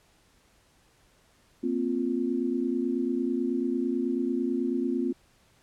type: chord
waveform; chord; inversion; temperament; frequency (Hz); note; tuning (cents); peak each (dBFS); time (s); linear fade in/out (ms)
sine; Bb suspended second; none; just; 233.1 / 262.2 / 349.6; Bb3 / C4 / F4; 0 / +4 / +2; -31 / -28 / -30; 1.63-5.13; 10
effects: pink hiss -63 dBFS RMS until 5.62 s + low-pass 11000 Hz 12 dB/octave